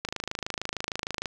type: click train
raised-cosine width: 0.2 ms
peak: -13 dBFS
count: 33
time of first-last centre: 0.05-1.258 s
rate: 26.5 Hz
effects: none